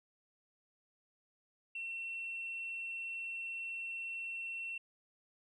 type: tone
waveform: sine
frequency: 2709 Hz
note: E7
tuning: 47 cents sharp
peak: -38 dBFS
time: 1.75-4.78 s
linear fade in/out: 5 ms
effects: tanh soft clip ceiling -34 dBFS